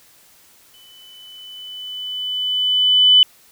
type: tone with exponential growth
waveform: sine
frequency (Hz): 3000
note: F#7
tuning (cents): +23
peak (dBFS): -6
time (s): 0.74-3.23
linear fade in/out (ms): 1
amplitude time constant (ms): 540
effects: white hiss -51 dBFS RMS until 3.51 s